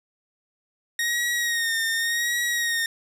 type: tone with vibrato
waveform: sawtooth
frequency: 1864.7 Hz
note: A#6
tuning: in tune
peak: -19 dBFS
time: 0.99-2.86 s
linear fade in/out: 2 ms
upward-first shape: sine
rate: 0.88 Hz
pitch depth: 46 cents each way
effects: resampled to 32000 Hz + 10-bit